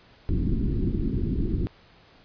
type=low-pass noise; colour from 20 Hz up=pink; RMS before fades=-25 dBFS; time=0.29-1.67 s; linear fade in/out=0 ms; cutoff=360 Hz; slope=48 dB/octave; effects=pink hiss -55 dBFS RMS until 2.24 s + resampled to 11025 Hz